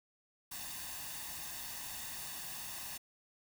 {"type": "noise with comb filter", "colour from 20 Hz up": "white", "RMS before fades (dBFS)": -44, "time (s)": [0.51, 2.98], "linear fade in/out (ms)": 10, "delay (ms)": 1.1, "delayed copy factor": 0.65, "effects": []}